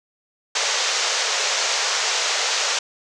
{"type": "band-pass noise", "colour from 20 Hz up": "white", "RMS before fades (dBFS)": -22, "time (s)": [0.55, 2.79], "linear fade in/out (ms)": 5, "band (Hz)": [430, 6900], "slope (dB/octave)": 48, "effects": []}